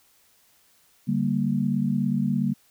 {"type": "chord", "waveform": "sine", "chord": "G minor", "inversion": "second", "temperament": "equal with one note detuned", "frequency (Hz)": [145.65, 196, 233.1], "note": ["D3", "G3", "Bb3"], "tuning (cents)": [-14, 0, 0], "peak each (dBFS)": [-27, -25, -25], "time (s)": [1.07, 2.54], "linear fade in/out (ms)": 20, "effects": ["white hiss -61 dBFS RMS until 2.7 s"]}